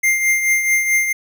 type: tone with tremolo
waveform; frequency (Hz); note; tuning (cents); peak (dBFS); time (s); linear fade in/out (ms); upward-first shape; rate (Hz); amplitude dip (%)
square; 2100; C7; +6; -12; 0.03-1.13; 10; triangle; 4.6; 60
effects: none